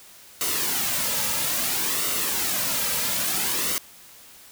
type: noise with flanger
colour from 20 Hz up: white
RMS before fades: -25 dBFS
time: 0.41-3.78 s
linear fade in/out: 0 ms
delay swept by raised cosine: 1.2 to 2.8 ms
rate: 0.6 Hz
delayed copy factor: -0.55
effects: white hiss -48 dBFS RMS until 4.51 s